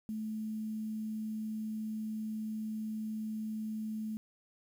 sine tone with quantisation, 217.3 Hz, A3, 21 cents flat, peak -35 dBFS, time 0.09-4.17 s, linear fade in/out 0 ms, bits 10, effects none

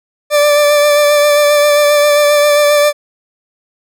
40% pulse tone with vibrato, 587.3 Hz, D5, in tune, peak -6 dBFS, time 0.3-2.93 s, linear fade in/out 50 ms, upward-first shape sine, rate 7.5 Hz, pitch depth 20 cents each way, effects none

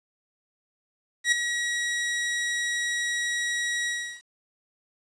sawtooth tone with ADSR envelope, 1911 Hz, A#6, 43 cents sharp, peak -13 dBFS, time 1.24-4.22 s, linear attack 81 ms, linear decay 6 ms, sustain -9 dB, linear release 350 ms, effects resampled to 22050 Hz + 9-bit

